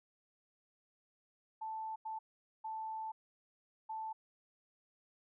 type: tone bursts at uneven times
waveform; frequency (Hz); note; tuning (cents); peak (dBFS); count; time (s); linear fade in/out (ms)
sine; 880; A5; 0; -39; 4; 1.61-1.96 / 2.05-2.19 / 2.64-3.12 / 3.89-4.13; 10
effects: none